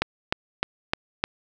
click train, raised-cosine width 0.3 ms, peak -5 dBFS, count 5, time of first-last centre 0.02-1.24 s, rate 3.28 Hz, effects none

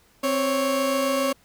30% pulse tone pair together, 263.6 / 554.4 Hz, C4 / C#5, +13 / 0 cents, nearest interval octave + minor second, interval 1287 cents, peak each -23 / -20 dBFS, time 0.23-1.33 s, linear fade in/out 10 ms, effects pink hiss -59 dBFS RMS until 1.44 s

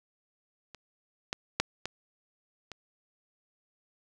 clicks, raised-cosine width 0.2 ms, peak -28 / -14 / -7 / -16 / -24 dBFS, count 5, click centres 0.747 / 1.329 / 1.6 / 1.856 / 2.717 s, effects none

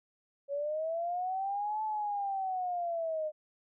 sine linear two-way sweep, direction up then down, 554.4 to 871 to 607 Hz, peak -31 dBFS, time 0.48-3.32 s, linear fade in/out 50 ms, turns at 1.83 s, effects none

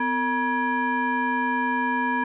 sine tone with frequency modulation, 961 Hz, B5, 48 cents flat, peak -21 dBFS, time 0-2.24 s, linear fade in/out 5 ms, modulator 708 Hz, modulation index 1.2, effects none

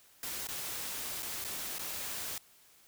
white noise with dropouts, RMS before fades -39 dBFS, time 0.23-2.38 s, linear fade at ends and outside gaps 2 ms, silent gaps 0.472-0.486 / 1.224-1.228 / 1.442-1.447 / 1.784-1.792 s, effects white hiss -62 dBFS RMS until 2.87 s

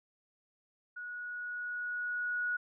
sine tone with level ramp, 1459 Hz, F#6, 25 cents flat, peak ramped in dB -40 to -30 dBFS, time 0.96-2.57 s, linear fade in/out 10 ms, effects none

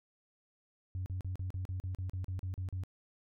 sine tone bursts, 92.6 Hz, F#2, 2 cents sharp, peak -33 dBFS, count 13, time 0.95-2.836 s, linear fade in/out 0 ms, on 110 ms, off 38 ms, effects tanh soft clip ceiling -32 dBFS

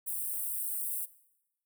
white high-pass noise, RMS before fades -35 dBFS, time 0.06-1.06 s, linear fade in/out 20 ms, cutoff 8300 Hz, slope 96 dB/octave, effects noise-tail reverb RT60 0.9 s tail -19 dB re dry

